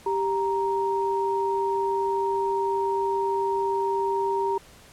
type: tone pair together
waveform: sine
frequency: 392.5 / 934.7 Hz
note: G4 / A#5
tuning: +2 / +4 cents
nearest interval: octave + minor third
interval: 1502 cents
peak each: -25 dBFS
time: 0.06-4.58 s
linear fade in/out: 5 ms
effects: pink hiss -51 dBFS RMS until 4.92 s + low-pass 12000 Hz 12 dB/octave